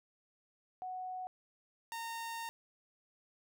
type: tone pair in turn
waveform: sine / sawtooth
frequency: 740 / 918.4 Hz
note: F#5 / A#5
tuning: 0 / -26 cents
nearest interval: major third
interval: 374 cents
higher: second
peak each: -39 / -36 dBFS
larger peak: second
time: 0.82-1.27 / 1.92-2.49 s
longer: second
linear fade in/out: 0 ms
effects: none